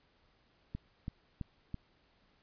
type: click train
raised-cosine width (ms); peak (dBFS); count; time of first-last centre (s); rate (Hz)
5; -26; 4; 0.75-1.743; 3.02
effects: pink hiss -70 dBFS RMS until 2.42 s + resampled to 11025 Hz